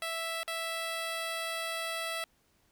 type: tone with dropouts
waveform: 10% pulse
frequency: 659.3 Hz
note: E5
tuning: in tune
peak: -25 dBFS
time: 0.02-2.24 s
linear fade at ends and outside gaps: 1 ms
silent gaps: 0.432-0.478 s
effects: pink hiss -70 dBFS RMS until 2.71 s